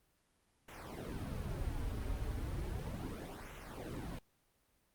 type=noise with flanger; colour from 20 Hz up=brown; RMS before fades=-41 dBFS; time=0.68-4.19 s; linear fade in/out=5 ms; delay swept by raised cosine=0.21 to 6.01 ms; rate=0.35 Hz; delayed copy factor=-0.8; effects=pink hiss -75 dBFS RMS until 4.94 s + Opus 32 kbps